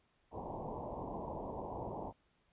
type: low-pass noise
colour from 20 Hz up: white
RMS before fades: -43 dBFS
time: 0.31-2.13 s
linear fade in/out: 50 ms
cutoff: 1000 Hz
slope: 96 dB/octave
effects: pink hiss -75 dBFS RMS until 2.52 s + resampled to 8000 Hz